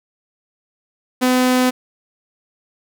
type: tone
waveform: sawtooth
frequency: 253.2 Hz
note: B3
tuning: 43 cents sharp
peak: -9 dBFS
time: 1.21-1.71 s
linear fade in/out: 20 ms
effects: none